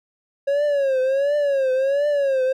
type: tone with vibrato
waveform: triangle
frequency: 551 Hz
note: C#5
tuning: 11 cents flat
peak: -15 dBFS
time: 0.47-2.53 s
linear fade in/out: 10 ms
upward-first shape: triangle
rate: 1.4 Hz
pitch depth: 130 cents each way
effects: none